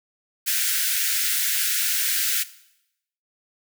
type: high-pass noise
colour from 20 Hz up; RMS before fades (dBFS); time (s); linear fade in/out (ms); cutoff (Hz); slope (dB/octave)
white; -23; 0.46-2.44; 20; 1400; 96
effects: noise-tail reverb RT60 0.8 s tail -17 dB re dry